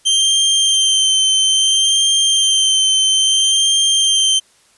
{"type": "tone with vibrato", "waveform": "sawtooth", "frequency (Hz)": 3136, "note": "G7", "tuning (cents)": 0, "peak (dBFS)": -8, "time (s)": [0.05, 4.4], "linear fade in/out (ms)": 20, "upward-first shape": "sine", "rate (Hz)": 0.6, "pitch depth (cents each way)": 22, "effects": ["white hiss -53 dBFS RMS until 4.77 s", "resampled to 24000 Hz"]}